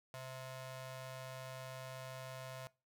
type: ring-modulated tone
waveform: sawtooth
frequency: 391.2 Hz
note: G4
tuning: 4 cents flat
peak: -39 dBFS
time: 0.14-2.67 s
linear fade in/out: 0 ms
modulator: 262 Hz
effects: noise-tail reverb RT60 0.3 s tail -22 dB re dry